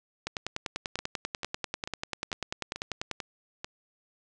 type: two click trains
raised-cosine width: 0.2 ms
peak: -18 / -14 dBFS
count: 7 / 30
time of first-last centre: 0.99-3.645 / 0.27-3.113 s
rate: 2.26 / 10.2 Hz
effects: resampled to 22050 Hz + 7-bit